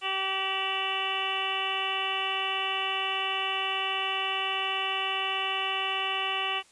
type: harmonic tone with a mistuned harmonic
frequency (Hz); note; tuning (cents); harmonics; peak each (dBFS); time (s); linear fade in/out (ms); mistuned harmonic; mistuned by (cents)
385; G4; -31; 1 / 2 / 3 / 4 / 5 / 6 / 7 / 8 / 9; -40 / -35 / -34 / -44 / -38 / -38 / -34 / -32 / -44; 0.01-6.63; 50; 8; -64
effects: white hiss -59 dBFS RMS until 6.71 s + resampled to 22050 Hz